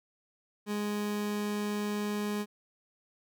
30% pulse tone, 207.7 Hz, G#3, in tune, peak -28 dBFS, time 0.66-2.46 s, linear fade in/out 50 ms, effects none

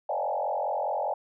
sine tone with frequency modulation, 711 Hz, F5, 31 cents sharp, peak -26 dBFS, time 0.09-1.14 s, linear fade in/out 5 ms, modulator 44.9 Hz, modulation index 3.7, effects none

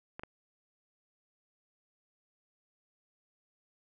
clicks, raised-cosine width 0.5 ms, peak -26 dBFS, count 2, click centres 0.195 / 0.235 s, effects none

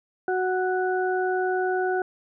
harmonic tone, 370 Hz, F#4, in tune, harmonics 1 / 2 / 4, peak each -24 / -27 / -30 dBFS, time 0.28-2.02 s, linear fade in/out 2 ms, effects none

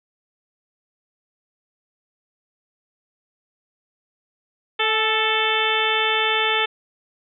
harmonic tone with a mistuned harmonic, 440 Hz, A4, in tune, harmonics 1 / 2 / 3 / 4 / 5 / 6 / 7 / 8, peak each -26 / -26 / -26 / -26 / -26 / -26 / -26 / -26 dBFS, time 4.79-6.66 s, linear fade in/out 10 ms, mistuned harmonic 2, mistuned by -34 cents, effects none

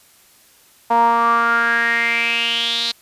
sawtooth tone with band-pass filter sweep, 233.1 Hz, A#3, in tune, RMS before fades -17 dBFS, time 0.9-2.92 s, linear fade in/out 10 ms, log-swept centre 850 to 4100 Hz, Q 6.9, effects white hiss -51 dBFS RMS until 3.01 s + resampled to 32000 Hz

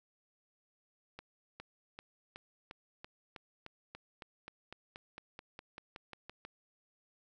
accelerating click train, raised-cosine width 0.3 ms, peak -30 dBFS, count 21, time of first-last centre 1.19-6.45 s, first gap 410 ms, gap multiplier 0.95, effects none

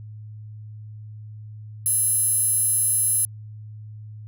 square tone with high-pass filter, 578 Hz, D5, 28 cents flat, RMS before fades -21 dBFS, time 1.86-3.25 s, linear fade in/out 0 ms, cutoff 11000 Hz, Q 10, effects added 107 Hz sine -36 dBFS peak until 4.27 s

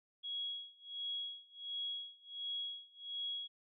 sine tone with tremolo, 3322 Hz, G#7, in tune, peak -37 dBFS, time 0.23-3.48 s, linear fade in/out 20 ms, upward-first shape sine, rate 1.4 Hz, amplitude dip 95%, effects none

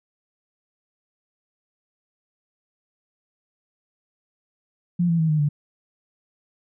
sine tone with pitch steps, 174.61 / 167.21 / 160.12 / 153.33 / 146.83 Hz, F3 / E3 / D#3 / D#3 / D3, 0 / +25 / +50 / -25 / 0 cents, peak -17 dBFS, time 4.99-5.49 s, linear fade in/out 10 ms, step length 100 ms, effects none

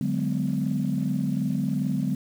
sine chord, G# half-diminished seventh, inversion second, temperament equal with one note detuned, 146.83 / 185 / 207.7 / 251.8 Hz, D3 / F#3 / G#3 / B3, 0 / 0 / 0 / +34 cents, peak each -28 dBFS, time 0.01-2.15 s, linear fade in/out 2 ms, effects tanh soft clip ceiling -15 dBFS + 8-bit

